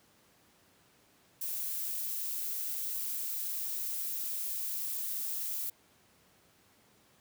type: noise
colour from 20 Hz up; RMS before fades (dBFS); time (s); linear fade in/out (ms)
violet; -36; 1.41-5.7; 5
effects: pink hiss -65 dBFS RMS until 7.2 s + high-pass 100 Hz 12 dB/octave